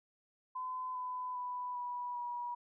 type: tone with pitch steps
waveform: sine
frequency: 1017 / 1004.2 / 991.5 / 979 / 966.6 Hz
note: C6 / B5 / B5 / B5 / B5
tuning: -50 / +29 / +7 / -15 / -38 cents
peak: -37 dBFS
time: 0.55-2.55 s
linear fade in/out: 10 ms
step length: 400 ms
effects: none